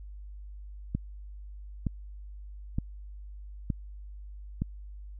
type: click train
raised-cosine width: 5 ms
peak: -16 dBFS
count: 5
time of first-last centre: 0.95-4.62 s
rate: 1.09 Hz
effects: added 50 Hz sine -41 dBFS peak until 5.19 s